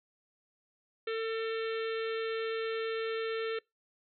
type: harmonic tone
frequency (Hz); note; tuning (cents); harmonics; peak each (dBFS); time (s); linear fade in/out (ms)
448.5; A4; +33; 1 / 3 / 4 / 5 / 6 / 7 / 8 / 9; -32 / -42 / -44 / -46 / -48 / -49 / -50 / -51; 1.07-3.59; 5
effects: noise-tail reverb RT60 0.2 s tail -25 dB re dry